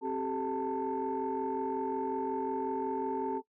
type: tone cluster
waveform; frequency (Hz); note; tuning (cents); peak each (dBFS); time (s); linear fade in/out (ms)
sine; 265.6 / 386.2 / 431.7 / 891; C4 / G4 / A4 / A5; +26 / -26 / -33 / +22; -36 / -35 / -36 / -34; 0.01-3.42; 50
effects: noise-tail reverb RT60 0.1 s tail -18 dB re dry + tanh soft clip ceiling -24 dBFS